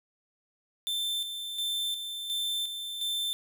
45% pulse tone with tremolo, 3551 Hz, A7, 15 cents sharp, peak -29 dBFS, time 0.87-3.33 s, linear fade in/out 0 ms, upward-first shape square, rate 1.4 Hz, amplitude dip 50%, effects none

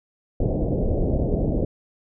pink low-pass noise, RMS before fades -22 dBFS, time 0.4-1.65 s, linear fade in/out 5 ms, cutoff 640 Hz, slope 48 dB/octave, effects none

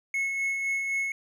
triangle tone with tremolo, 2187 Hz, C#7, 24 cents flat, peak -23 dBFS, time 0.14-1.12 s, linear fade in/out 2 ms, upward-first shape sine, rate 3.9 Hz, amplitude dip 35%, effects none

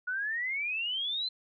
sine exponential sweep, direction up, 1446 to 4125 Hz, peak -30 dBFS, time 0.07-1.29 s, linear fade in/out 10 ms, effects none

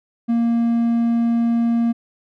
triangle tone, 233.1 Hz, A#3, in tune, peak -13 dBFS, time 0.28-1.93 s, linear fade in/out 20 ms, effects none

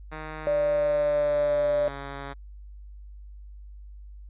5% pulse tone with pitch glide, 155.56 to 139.39 Hz, D#3 to C#3, 0 to +10 cents, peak -24 dBFS, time 0.11-2.34 s, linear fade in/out 20 ms, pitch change -190 cents, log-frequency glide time 0.69-1.85 s
sine tone, 587.3 Hz, D5, in tune, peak -21 dBFS, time 0.47-1.88 s, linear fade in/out 0 ms
effects added 50 Hz sine -41 dBFS peak until 4.29 s + resampled to 8000 Hz

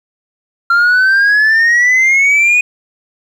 sine exponential sweep, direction up, 1373 to 2489 Hz, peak -4 dBFS, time 0.7-2.61 s, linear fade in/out 5 ms, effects tanh soft clip ceiling -6 dBFS + 7-bit

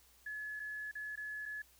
sine tone with dropouts, 1706 Hz, G#6, 46 cents sharp, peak -40 dBFS, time 0.26-1.62 s, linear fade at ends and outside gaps 5 ms, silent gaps 0.596-0.599 / 0.914-0.952 / 1.157-1.174 / 1.456-1.459 s, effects added 60 Hz sine -70 dBFS peak until 1.79 s + white hiss -66 dBFS RMS until 1.79 s

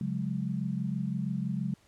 sine chord, C# suspended fourth, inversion none, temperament equal with one note detuned, 138.59 / 181.61 / 207.7 Hz, C#3 / F#3 / G#3, 0 / -32 / 0 cents, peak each -34 / -33 / -34 dBFS, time 0.01-1.74 s, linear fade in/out 2 ms, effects pink hiss -64 dBFS RMS until 1.87 s + low-pass 10000 Hz 12 dB/octave

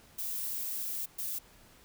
violet noise bursts at uneven times, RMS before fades -36 dBFS, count 2, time 0.18-1.06 / 1.18-1.39 s, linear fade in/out 10 ms, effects pink hiss -59 dBFS RMS until 1.84 s

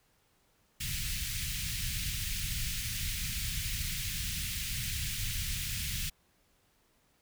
pink band-stop noise, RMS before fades -35 dBFS, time 0.8-6.1 s, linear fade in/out 10 ms, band 150 to 2100 Hz, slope 24 dB/octave, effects pink hiss -70 dBFS RMS until 7.21 s

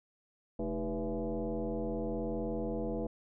sine tone with frequency modulation, 136.5 Hz, C#3, 26 cents flat, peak -32 dBFS, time 0.59-3.07 s, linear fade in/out 5 ms, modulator 177 Hz, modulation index 2.8, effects none

